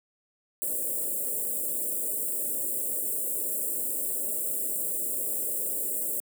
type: band-stop noise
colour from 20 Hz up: white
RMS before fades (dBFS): -30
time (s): 0.62-6.2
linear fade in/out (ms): 0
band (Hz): 630 to 7600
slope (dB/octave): 96
effects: high-pass 300 Hz 12 dB/octave